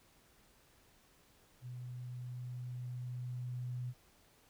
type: tone with level ramp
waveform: sine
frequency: 124.1 Hz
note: B2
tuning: 9 cents sharp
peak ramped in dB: -43 to -37 dBFS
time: 1.61-3.94 s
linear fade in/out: 50 ms
effects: pink hiss -67 dBFS RMS until 4.49 s